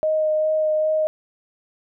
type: tone with vibrato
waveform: sine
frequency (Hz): 621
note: D#5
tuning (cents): -3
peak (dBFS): -17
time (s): 0.03-1.07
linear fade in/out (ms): 0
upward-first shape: sine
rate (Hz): 2.5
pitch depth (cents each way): 11
effects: none